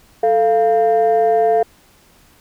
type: tone pair together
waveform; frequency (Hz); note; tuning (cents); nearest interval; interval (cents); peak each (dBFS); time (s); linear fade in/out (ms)
sine; 441 / 693; A4 / F5; +4 / -14; minor sixth; 782; -13 / -12; 0.23-1.63; 5
effects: tanh soft clip ceiling -7 dBFS + pink hiss -51 dBFS RMS until 2.4 s